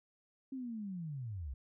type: linear sweep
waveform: sine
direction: down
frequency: 271.5 to 59.4 Hz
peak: -39 dBFS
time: 0.52-1.54 s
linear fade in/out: 5 ms
effects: none